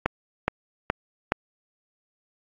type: click train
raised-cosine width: 0.5 ms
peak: -6 dBFS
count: 4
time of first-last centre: 0.06-1.321 s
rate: 2.38 Hz
effects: AAC 32 kbps